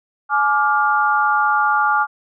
sine chord, D diminished, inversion second, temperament just, 845.8 / 1174.7 / 1409.6 Hz, Ab5 / D6 / F6, +31 / 0 / +16 cents, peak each -18 dBFS, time 0.29-2.07 s, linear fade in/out 50 ms, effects none

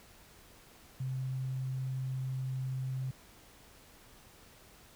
sine tone, 130.81 Hz, C3, in tune, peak -33 dBFS, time 1-3.11 s, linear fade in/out 5 ms, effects pink hiss -58 dBFS RMS until 4.95 s

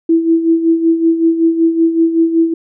sine tone with tremolo, 329.4 Hz, E4, 1 cent flat, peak -6 dBFS, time 0.09-2.54 s, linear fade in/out 5 ms, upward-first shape sine, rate 5.3 Hz, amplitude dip 65%, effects none

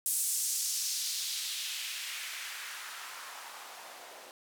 blue noise with band-pass filter sweep, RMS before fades -37 dBFS, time 0.06-4.31 s, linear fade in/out 0 ms, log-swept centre 9300 to 520 Hz, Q 1.5, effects none

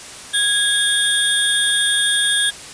sine tone cluster, 1652 / 3289 / 3606 / 8990 Hz, G#6 / G#7 / A7 / C#9, -10 / -18 / +42 / +23 cents, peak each -20 dBFS, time 0.33-2.51 s, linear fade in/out 20 ms, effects white hiss -35 dBFS RMS until 2.73 s + resampled to 22050 Hz

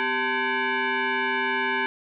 sine tone with frequency modulation, 392 Hz, G4, in tune, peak -22 dBFS, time 0-1.86 s, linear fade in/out 0 ms, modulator 642 Hz, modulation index 3.3, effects none

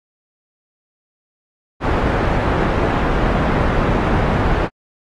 pink low-pass noise, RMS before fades -17 dBFS, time 1.8-4.69 s, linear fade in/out 50 ms, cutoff 1400 Hz, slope 12 dB/octave, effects AAC 32 kbps

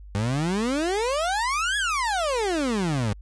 30% pulse exponential two-way sweep, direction up then down, 97.4 to 1714 to 97.4 Hz, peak -20 dBFS, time 0.15-3.13 s, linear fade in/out 0 ms, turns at 1.77 s, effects added 50 Hz sine -40 dBFS peak until 3.21 s + resampled to 22050 Hz

